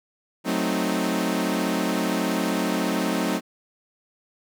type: chord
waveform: sawtooth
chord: F# diminished seventh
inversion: none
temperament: equal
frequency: 185 / 220 / 261.6 / 311.1 Hz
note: F#3 / A3 / C4 / Eb4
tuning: 0 / 0 / 0 / 0 cents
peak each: -24 dBFS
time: 0.44-3.41 s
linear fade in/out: 50 ms
effects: none